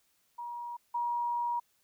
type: tone pair in turn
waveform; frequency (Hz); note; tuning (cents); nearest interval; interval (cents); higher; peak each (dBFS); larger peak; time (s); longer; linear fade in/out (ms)
sine; 954 / 954; A#5 / A#5; +40 / +40; unison; 0; neither; -37 / -29; second; 0.38-0.77 / 0.94-1.6; second; 10
effects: white hiss -72 dBFS RMS until 1.83 s